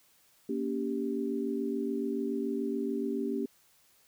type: chord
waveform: sine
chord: G diminished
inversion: first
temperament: just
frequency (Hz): 235.2 / 282.2 / 392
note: Bb3 / Db4 / G4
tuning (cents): +16 / +31 / 0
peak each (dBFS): -34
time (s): 0.49-3.46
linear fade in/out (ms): 5
effects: white hiss -65 dBFS RMS until 4.07 s

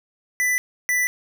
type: tone pair in turn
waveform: square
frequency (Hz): 1990 / 1981.5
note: B6 / B6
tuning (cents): +13 / +5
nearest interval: unison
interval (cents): 8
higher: first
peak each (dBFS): -19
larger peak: neither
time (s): 0.4-0.58 / 0.89-1.07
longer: neither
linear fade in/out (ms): 0
effects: none

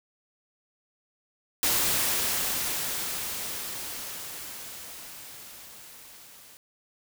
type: noise with level ramp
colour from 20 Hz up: white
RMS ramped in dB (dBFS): -24 to -51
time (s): 1.63-6.57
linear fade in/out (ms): 0
effects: none

